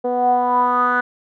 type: tone with low-pass filter sweep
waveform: 10% pulse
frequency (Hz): 246.8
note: B3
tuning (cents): -1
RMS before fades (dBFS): -17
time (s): 0.04-1.01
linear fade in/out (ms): 10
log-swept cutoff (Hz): 580 to 1500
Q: 7.3
effects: none